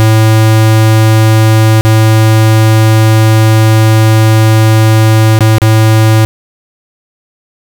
square tone with dropouts, 110 Hz, A2, in tune, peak -4 dBFS, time 0-6.25 s, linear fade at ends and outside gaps 0 ms, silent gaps 1.81-1.85 / 5.39-5.407 / 5.583-5.618 s, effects none

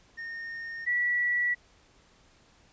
triangle / sine tone pair in turn, 1837 / 1946.2 Hz, A#6 / B6, -26 / -26 cents, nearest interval minor second, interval 100 cents, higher second, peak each -34 / -24 dBFS, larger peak second, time 0.17-0.86 / 0.86-1.55 s, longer neither, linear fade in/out 20 ms, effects pink hiss -61 dBFS RMS until 2.72 s + resampled to 16000 Hz

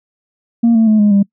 sine tone with pitch steps, 232.7 / 224 / 215.6 / 207.6 / 199.79 Hz, A#3 / A3 / A3 / G#3 / G3, -3 / +31 / -35 / 0 / +33 cents, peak -5 dBFS, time 0.63-1.23 s, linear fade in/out 10 ms, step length 120 ms, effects noise-tail reverb RT60 0.1 s tail -25 dB re dry + tanh soft clip ceiling -5 dBFS

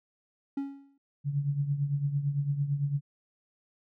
triangle tone with exponential decay, 277.2 Hz, C#4, in tune, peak -25 dBFS, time 0.57-0.98 s, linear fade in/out 5 ms, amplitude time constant 87 ms
sine tone with tremolo, 142.4 Hz, C#3, 47 cents sharp, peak -23 dBFS, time 1.24-3.01 s, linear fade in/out 50 ms, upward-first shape triangle, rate 8.9 Hz, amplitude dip 75%
effects none

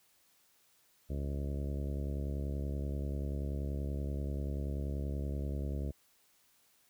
harmonic tone, 70.4 Hz, C#2, 27 cents sharp, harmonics 1 / 2 / 3 / 4 / 5 / 6 / 7 / 8 / 9, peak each -35 / -41 / -45 / -47 / -49 / -51 / -52 / -53 / -54 dBFS, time 1.09-5.92 s, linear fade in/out 20 ms, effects white hiss -69 dBFS RMS until 6.89 s

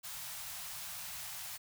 white band-stop noise, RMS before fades -44 dBFS, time 0.03-1.58 s, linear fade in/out 20 ms, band 180 to 630 Hz, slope 48 dB/octave, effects none

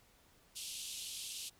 pink band-pass noise, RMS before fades -45 dBFS, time 0.55-1.5 s, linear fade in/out 20 ms, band 2800 to 12000 Hz, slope 48 dB/octave, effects pink hiss -67 dBFS RMS until 1.59 s

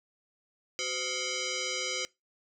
sine tone with frequency modulation, 1396.9 Hz, F6, in tune, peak -30 dBFS, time 0.79-2.05 s, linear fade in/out 0 ms, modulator 885 Hz, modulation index 5.9, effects noise-tail reverb RT60 0.2 s tail -21 dB re dry

